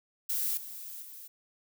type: noise with level steps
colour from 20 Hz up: violet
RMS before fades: -31 / -43 / -47 dBFS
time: 0.29-1.28 s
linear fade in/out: 10 ms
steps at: 0.57 / 1.02 s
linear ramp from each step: 5 ms
effects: none